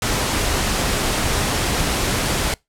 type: noise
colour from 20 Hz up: pink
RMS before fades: -20 dBFS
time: 0.02-2.54 s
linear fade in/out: 2 ms
effects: noise-tail reverb RT60 0.2 s tail -25 dB re dry + low-pass 11000 Hz 12 dB/octave